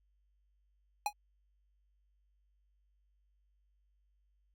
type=tone with exponential decay; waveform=square; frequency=830 Hz; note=G#5; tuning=1 cent flat; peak=-27 dBFS; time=1.06-1.13 s; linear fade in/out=2 ms; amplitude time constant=15 ms; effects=added 50 Hz sine -70 dBFS peak until 4.54 s